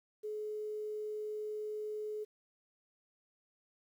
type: tone with quantisation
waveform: sine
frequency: 425.5 Hz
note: G#4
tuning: 42 cents sharp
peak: -37 dBFS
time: 0.23-2.25 s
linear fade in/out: 20 ms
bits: 11
effects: none